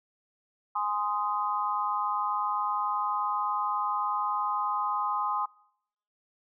sine chord, Ab major, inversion none, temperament just, 830.6 / 1038.3 / 1245.9 Hz, Ab5 / C6 / Eb6, 0 / -14 / +2 cents, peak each -32 / -30 / -31 dBFS, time 0.75-5.46 s, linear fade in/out 10 ms, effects noise-tail reverb RT60 0.8 s tail -26 dB re dry

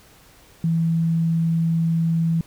sine tone, 164.81 Hz, E3, in tune, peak -17 dBFS, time 0.64-2.41 s, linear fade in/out 2 ms, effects pink hiss -51 dBFS RMS until 2.46 s

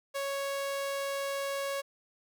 sawtooth tone, 554.4 Hz, C#5, in tune, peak -28 dBFS, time 0.14-1.82 s, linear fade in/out 20 ms, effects none

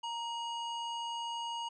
harmonic tone with a mistuned harmonic, 932.3 Hz, A#5, in tune, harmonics 1 / 3 / 5 / 7 / 9, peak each -37 / -41 / -56 / -54 / -60 dBFS, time 0.03-1.69 s, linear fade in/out 10 ms, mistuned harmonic 3, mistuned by +56 cents, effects none

